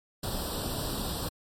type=noise with comb filter; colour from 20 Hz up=pink; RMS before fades=-33 dBFS; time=0.23-1.29 s; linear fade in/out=5 ms; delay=0.23 ms; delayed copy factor=+0.9; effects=MP3 64 kbps